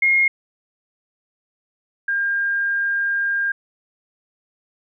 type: tone pair in turn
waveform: sine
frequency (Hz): 2144 / 1606.2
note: C7 / G6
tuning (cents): +42 / +42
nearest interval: perfect fourth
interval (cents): 500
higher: first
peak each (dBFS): -13 / -18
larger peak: first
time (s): 0.02-0.28 / 2.08-3.52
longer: second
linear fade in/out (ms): 5
effects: none